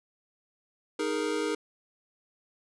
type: chord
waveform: square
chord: D# suspended fourth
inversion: none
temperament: equal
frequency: 311.1 / 415.3 / 466.2 Hz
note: D#4 / G#4 / A#4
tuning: 0 / 0 / 0 cents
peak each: -33 dBFS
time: 0.99-1.55 s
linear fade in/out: 5 ms
effects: resampled to 22050 Hz